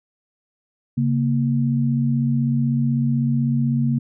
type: tone pair together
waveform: sine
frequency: 137.09 / 233.1 Hz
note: C#3 / A#3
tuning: -19 / 0 cents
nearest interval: major sixth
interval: 919 cents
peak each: -19 / -20 dBFS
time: 0.97-3.99 s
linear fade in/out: 10 ms
effects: none